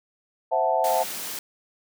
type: chord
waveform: sine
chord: F# half-diminished seventh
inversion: second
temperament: equal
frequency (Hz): 523.3 / 659.3 / 740 / 880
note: C5 / E5 / F#5 / A5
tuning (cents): 0 / 0 / 0 / 0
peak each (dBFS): -27 / -24 / -25 / -25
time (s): 0.51-1.04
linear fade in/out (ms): 20
type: high-pass noise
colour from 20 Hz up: white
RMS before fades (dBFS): -33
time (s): 0.84-1.39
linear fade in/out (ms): 2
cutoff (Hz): 130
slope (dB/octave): 24
effects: none